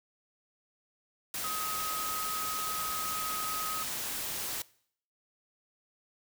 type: tone in noise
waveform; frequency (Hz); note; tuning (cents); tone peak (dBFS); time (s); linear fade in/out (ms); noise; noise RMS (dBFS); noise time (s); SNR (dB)
sine; 1264; D#6; +27; -35; 1.44-3.83; 2; white; -36; 1.34-4.62; -2
effects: noise-tail reverb RT60 0.6 s tail -21 dB re dry